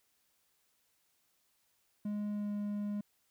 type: tone with pitch glide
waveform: triangle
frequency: 207.7 to 206.1 Hz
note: G#3 to G#3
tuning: 0 to -13 cents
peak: -32 dBFS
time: 2.05-3.01 s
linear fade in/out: 5 ms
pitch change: -13 cents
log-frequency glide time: 2.31-2.51 s
effects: white hiss -75 dBFS RMS until 3.3 s